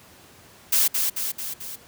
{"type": "noise with echo", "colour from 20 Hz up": "blue", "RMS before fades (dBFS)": -19, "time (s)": [0.72, 0.88], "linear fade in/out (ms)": 10, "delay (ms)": 220, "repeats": 4, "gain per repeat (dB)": -4, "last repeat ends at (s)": 1.76, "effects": ["pink hiss -50 dBFS RMS until 1.87 s", "high-pass 80 Hz 12 dB/octave"]}